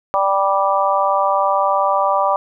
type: harmonic tone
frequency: 195.7 Hz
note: G3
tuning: 3 cents flat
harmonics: 3 / 4 / 5 / 6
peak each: -19 / -19 / -19 / -19 dBFS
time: 0.14-2.36 s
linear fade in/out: 0 ms
effects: none